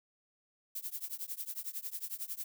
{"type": "noise with tremolo", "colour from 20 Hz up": "violet", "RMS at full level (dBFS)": -37, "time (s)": [0.75, 2.44], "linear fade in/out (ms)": 5, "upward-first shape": "triangle", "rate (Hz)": 11, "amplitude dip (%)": 100, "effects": []}